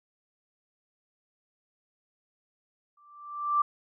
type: tone with exponential growth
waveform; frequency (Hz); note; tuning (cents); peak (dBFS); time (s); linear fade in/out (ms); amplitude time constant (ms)
sine; 1174.7; D6; 0; -19; 2.97-3.62; 5; 140
effects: none